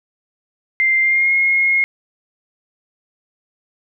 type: tone with pitch glide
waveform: sine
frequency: 2093 to 2153 Hz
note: C7 to C7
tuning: 0 to +49 cents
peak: -12 dBFS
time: 0.8-1.84 s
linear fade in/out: 0 ms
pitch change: +49 cents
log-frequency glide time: 1.02-1.33 s
effects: none